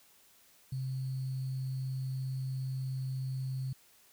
sine tone with sample-and-hold, 131.6 Hz, C3, 10 cents sharp, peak -33 dBFS, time 0.72-3.73 s, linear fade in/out 5 ms, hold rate 4410 Hz, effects white hiss -63 dBFS RMS until 4.12 s

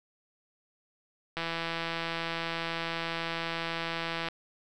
click train, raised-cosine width 0.3 ms, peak -17 dBFS, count 485, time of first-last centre 1.37-4.286 s, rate 166 Hz, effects none

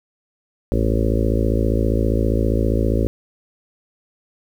harmonic tone, 55 Hz, A1, in tune, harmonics 1 / 2 / 4 / 5 / 6 / 7 / 8 / 9 / 10, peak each -19 / -22 / -25 / -26 / -27 / -27 / -28 / -29 / -29 dBFS, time 0.72-3.07 s, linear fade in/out 0 ms, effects 8-bit

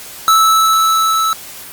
square tone with level ramp, 1309 Hz, E6, 13 cents flat, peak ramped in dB -7 to -13 dBFS, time 0.28-1.33 s, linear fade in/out 0 ms, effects white hiss -32 dBFS RMS until 1.72 s + Opus 48 kbps

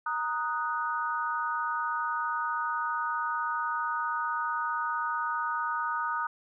sine chord, D# minor, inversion second, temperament equal, 932.3 / 1244.5 / 1480 Hz, A#5 / D#6 / F#6, 0 / 0 / 0 cents, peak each -33 / -31 / -34 dBFS, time 0.06-6.27 s, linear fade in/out 5 ms, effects none

